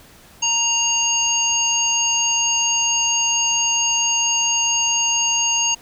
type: harmonic tone with a mistuned harmonic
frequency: 932.3 Hz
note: A#5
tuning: in tune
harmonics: 1 / 3 / 5 / 7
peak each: -26 / -20 / -29 / -19 dBFS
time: 0.42-5.75 s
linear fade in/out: 10 ms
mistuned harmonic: 5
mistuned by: +23 cents
effects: pink hiss -47 dBFS RMS until 5.81 s